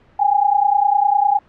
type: tone pair together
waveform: sine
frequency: 800.7 / 830.6 Hz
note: G5 / G#5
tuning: +37 / 0 cents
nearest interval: minor second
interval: 63 cents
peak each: -15 dBFS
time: 0.19-1.39 s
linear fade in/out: 10 ms
effects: pink hiss -52 dBFS RMS until 1.48 s + low-pass 2000 Hz 12 dB/octave